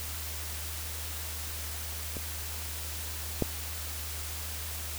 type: clicks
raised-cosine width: 2 ms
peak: -24 / -12 dBFS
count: 2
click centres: 2.168 / 3.423 s
effects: added 77 Hz sine -39 dBFS peak until 4.98 s + white hiss -39 dBFS RMS until 4.98 s